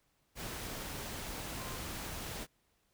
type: tone in noise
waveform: sine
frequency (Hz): 1045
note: C6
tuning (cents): -2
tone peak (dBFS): -50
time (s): 1.55-1.8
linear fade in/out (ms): 50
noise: pink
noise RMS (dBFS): -42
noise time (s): 0.35-2.47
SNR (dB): -11
effects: pink hiss -75 dBFS RMS until 2.93 s